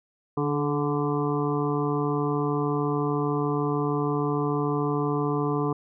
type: harmonic tone with a mistuned harmonic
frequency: 146.2 Hz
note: D3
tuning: 7 cents flat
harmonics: 1 / 2 / 3 / 5 / 6 / 7 / 8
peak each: -28 / -28 / -28 / -36 / -40 / -33 / -35 dBFS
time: 0.37-5.73 s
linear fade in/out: 5 ms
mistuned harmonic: 3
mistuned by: -26 cents
effects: none